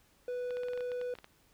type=tone; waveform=triangle; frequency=493.9 Hz; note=B4; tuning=in tune; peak=-32 dBFS; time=0.28-1.14 s; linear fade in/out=2 ms
type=clicks; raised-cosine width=0.3 ms; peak=-32 dBFS; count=12; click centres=0.507 / 0.57 / 0.634 / 0.685 / 0.734 / 0.776 / 0.807 / 0.918 / 1.014 / 1.153 / 1.187 / 1.244 s
effects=pink hiss -67 dBFS RMS until 1.53 s